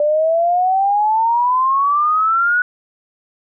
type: exponential sweep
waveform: sine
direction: up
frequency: 586 to 1480 Hz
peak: -12 dBFS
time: 0-2.62 s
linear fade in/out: 2 ms
effects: none